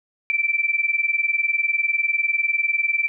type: tone pair together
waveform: sine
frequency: 2329 / 2349 Hz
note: D7 / D7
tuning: -15 / 0 cents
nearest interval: unison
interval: 15 cents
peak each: -21 / -22 dBFS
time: 0.3-3.08 s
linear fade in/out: 0 ms
effects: none